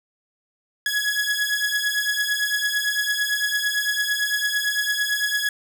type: beating tone pair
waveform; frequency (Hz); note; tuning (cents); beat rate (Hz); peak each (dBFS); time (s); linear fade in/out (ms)
sawtooth; 1675 / 1683.9; G#6 / G#6; +14 / +23; 8.9; -20 / -21; 0.86-5.49; 2
effects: none